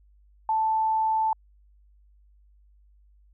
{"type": "tone", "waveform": "sine", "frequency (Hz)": 880, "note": "A5", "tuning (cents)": 0, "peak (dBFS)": -21, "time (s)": [0.49, 1.33], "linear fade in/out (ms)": 2, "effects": ["added 50 Hz sine -55 dBFS peak until 3.33 s"]}